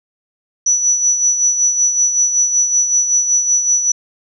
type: tone with tremolo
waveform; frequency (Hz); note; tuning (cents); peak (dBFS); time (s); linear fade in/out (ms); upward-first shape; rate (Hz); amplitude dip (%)
sine; 5920; F#8; 0; -9; 0.66-3.92; 5; sine; 5.3; 55
effects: none